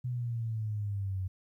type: exponential sweep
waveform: sine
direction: down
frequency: 125.9 to 92.5 Hz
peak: -31 dBFS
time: 0.04-1.28 s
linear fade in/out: 10 ms
effects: 12-bit